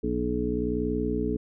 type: harmonic tone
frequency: 60.9 Hz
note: B1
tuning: 24 cents flat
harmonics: 1 / 2 / 3 / 4 / 5 / 7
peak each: -33 / -39 / -34 / -30 / -31 / -30 dBFS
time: 0.03-1.37 s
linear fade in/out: 10 ms
effects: none